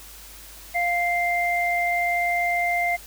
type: tone pair together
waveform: sine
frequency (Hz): 698.5 / 2093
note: F5 / C7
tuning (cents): 0 / 0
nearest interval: octave + perfect fifth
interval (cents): 1900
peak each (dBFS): -23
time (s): 0.74-2.97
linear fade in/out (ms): 20
effects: added 50 Hz sine -47 dBFS peak until 3.06 s + white hiss -44 dBFS RMS until 3.06 s